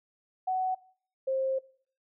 sine tone pair in turn, 747 / 530.2 Hz, F#5 / C5, +16 / +23 cents, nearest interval tritone, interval 593 cents, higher first, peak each -26 dBFS, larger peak neither, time 0.47-0.75 / 1.27-1.59 s, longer second, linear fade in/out 10 ms, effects noise-tail reverb RT60 0.5 s tail -21 dB re dry

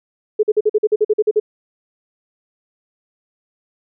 sine tone bursts, 426.2 Hz, G#4, 45 cents sharp, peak -10 dBFS, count 12, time 0.39-1.4 s, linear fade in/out 10 ms, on 42 ms, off 46 ms, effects none

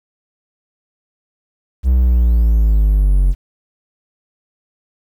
triangle linear sweep, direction down, 64.6 to 44.96 Hz, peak -7 dBFS, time 1.83-3.35 s, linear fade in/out 50 ms, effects 8-bit

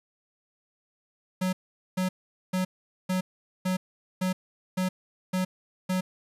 square tone bursts, 185 Hz, F#3, in tune, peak -25 dBFS, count 9, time 1.41-6.01 s, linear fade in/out 10 ms, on 120 ms, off 440 ms, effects resampled to 32000 Hz + 9-bit

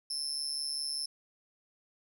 35% pulse tone with amplitude modulation, 5280 Hz, E8, 2 cents sharp, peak -27 dBFS, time 0.1-1.06 s, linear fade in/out 5 ms, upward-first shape sine, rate 145 Hz, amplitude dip 85%, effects none

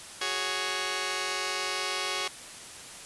5% pulse chord, F# suspended second, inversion none, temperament just, 370 / 416.2 / 555 Hz, F#4 / G#4 / C#5, 0 / +4 / +2 cents, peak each -23 dBFS, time 0.21-2.28 s, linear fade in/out 5 ms, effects white hiss -44 dBFS RMS until 3.05 s + resampled to 24000 Hz

